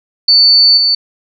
sine tone with level steps, 4500 Hz, C#8, 25 cents sharp, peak -4 / -8 dBFS, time 0.28-0.95 s, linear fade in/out 5 ms, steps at 0.77 s, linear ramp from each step 5 ms, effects none

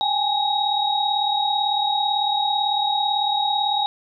sine tone cluster, 803 / 841 / 3792 Hz, G5 / G#5 / A#7, +41 / +22 / +29 cents, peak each -23 dBFS, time 0.01-3.86 s, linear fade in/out 0 ms, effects none

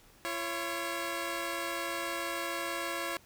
10% pulse tone pair together, 339 / 551.7 Hz, E4 / C#5, +49 / -8 cents, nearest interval minor sixth, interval 843 cents, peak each -28 dBFS, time 0.25-3.17 s, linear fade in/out 0 ms, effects pink hiss -60 dBFS RMS until 3.25 s

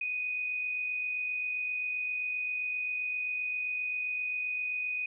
sine tone with amplitude modulation, 2489 Hz, D#7, in tune, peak -29 dBFS, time 0.01-5.06 s, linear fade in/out 5 ms, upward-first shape sine, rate 47.6 Hz, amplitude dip 35%, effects none

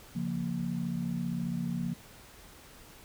sine chord, Bb minor, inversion first, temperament just, 139.85 / 174.81 / 233.1 Hz, Db3 / F3 / Bb3, +16 / +2 / 0 cents, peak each -38 / -33 / -35 dBFS, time 0.15-1.94 s, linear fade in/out 10 ms, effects pink hiss -53 dBFS RMS until 3.04 s

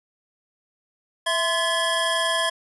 square tone cluster, 660 / 1034 / 1713 / 3279 Hz, E5 / C6 / A6 / G#7, +2 / -21 / -47 / -23 cents, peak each -27 dBFS, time 1.26-2.5 s, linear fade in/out 10 ms, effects resampled to 24000 Hz

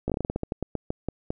slowing click train, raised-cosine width 2 ms, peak -14 dBFS, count 16, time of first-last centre 0.08-1.305 s, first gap 17 ms, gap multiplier 1.2, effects none

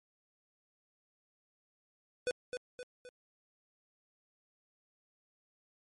square tone with echo, 497.6 Hz, B4, 13 cents sharp, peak -31 dBFS, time 2.27-2.31 s, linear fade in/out 0 ms, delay 260 ms, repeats 3, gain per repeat -6 dB, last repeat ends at 3.09 s, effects MP3 48 kbps

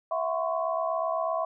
sine tone cluster, 656 / 724 / 1027 / 1104 Hz, E5 / F#5 / C6 / C#6, -9 / -38 / -33 / -7 cents, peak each -28 / -34 / -34 / -33 dBFS, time 0.11-1.45 s, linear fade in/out 5 ms, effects none

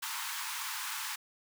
pink high-pass noise, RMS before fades -38 dBFS, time 0.02-1.16 s, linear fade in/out 10 ms, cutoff 860 Hz, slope 96 dB/octave, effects none

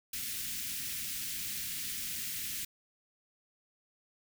white band-stop noise, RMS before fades -38 dBFS, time 0.13-2.65 s, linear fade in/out 5 ms, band 270 to 1800 Hz, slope 24 dB/octave, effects none

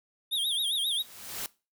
square tone with vibrato, 3479 Hz, A7, 20 cents flat, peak -27 dBFS, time 0.31-1.03 s, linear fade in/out 20 ms, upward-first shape sine, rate 7.5 Hz, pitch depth 160 cents each way
white noise with exponential growth, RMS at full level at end -33 dBFS, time 0.63-1.46 s, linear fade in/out 1 ms, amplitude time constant 180 ms
effects noise-tail reverb RT60 0.3 s tail -21 dB re dry

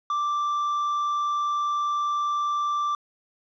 triangle tone, 1175 Hz, D6, 1 cent sharp, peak -21 dBFS, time 0.1-2.95 s, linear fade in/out 2 ms, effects resampled to 16000 Hz + 10-bit

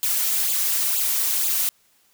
blue noise with flanger, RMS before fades -22 dBFS, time 0.03-1.69 s, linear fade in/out 0 ms, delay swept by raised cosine 0.26 to 4.56 ms, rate 2.1 Hz, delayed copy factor +0.75, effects white hiss -61 dBFS RMS until 2.13 s

